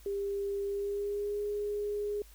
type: tone with pitch glide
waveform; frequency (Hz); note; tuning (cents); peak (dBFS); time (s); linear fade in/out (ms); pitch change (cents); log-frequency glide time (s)
sine; 399.8 to 413.4; G4 to G#4; +34 to -8; -31; 0.06-2.22; 2; +58; 0.65-1.43
effects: added 50 Hz sine -53 dBFS peak until 2.34 s + white hiss -60 dBFS RMS until 2.34 s